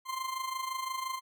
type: tone with amplitude modulation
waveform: 40% pulse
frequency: 1046.5 Hz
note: C6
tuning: in tune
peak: -30 dBFS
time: 0.05-1.21 s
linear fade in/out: 50 ms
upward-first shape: sine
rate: 25.8 Hz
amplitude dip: 65%
effects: none